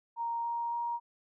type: tone with pitch steps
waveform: sine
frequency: 932.3 / 937.7 / 943.1 Hz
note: A#5 / A#5 / A#5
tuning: 0 / +10 / +20 cents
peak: -31 dBFS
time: 0.16-1 s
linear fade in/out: 50 ms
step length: 280 ms
effects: none